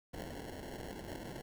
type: noise with sample-and-hold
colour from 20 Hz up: white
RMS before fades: -45 dBFS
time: 0.13-1.42 s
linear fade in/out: 10 ms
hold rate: 1225 Hz
effects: none